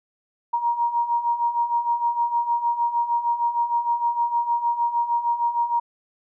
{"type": "beating tone pair", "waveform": "sine", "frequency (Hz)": [940, 946.5], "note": ["A#5", "A#5"], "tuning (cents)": [14, 26], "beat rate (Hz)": 6.5, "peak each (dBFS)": [-26, -21], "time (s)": [0.53, 5.8], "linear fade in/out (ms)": 10, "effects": []}